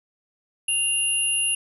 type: tone pair together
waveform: sine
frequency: 2794 / 10577 Hz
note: F7 / E9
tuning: 0 / +5 cents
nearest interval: octave + major seventh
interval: 2305 cents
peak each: -23 dBFS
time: 0.68-1.55 s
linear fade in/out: 5 ms
effects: none